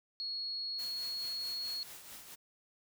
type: tone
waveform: sine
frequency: 4327 Hz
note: C#8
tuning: 43 cents flat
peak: -36 dBFS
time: 0.2-1.83 s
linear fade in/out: 0 ms
type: noise with tremolo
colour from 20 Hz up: white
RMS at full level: -48 dBFS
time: 0.78-2.36 s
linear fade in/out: 20 ms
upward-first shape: triangle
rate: 4.6 Hz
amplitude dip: 55%
effects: none